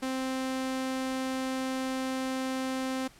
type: tone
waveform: sawtooth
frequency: 261.6 Hz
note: C4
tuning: in tune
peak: -26 dBFS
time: 0.02-3.08 s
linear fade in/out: 10 ms
effects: pink hiss -56 dBFS RMS until 3.19 s + low-pass 11000 Hz 12 dB/octave